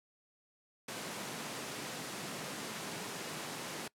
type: high-pass noise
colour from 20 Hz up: pink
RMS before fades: -42 dBFS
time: 0.88-3.88 s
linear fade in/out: 5 ms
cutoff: 150 Hz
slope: 24 dB/octave
effects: noise-tail reverb RT60 0.1 s tail -23 dB re dry + low-pass 11000 Hz 12 dB/octave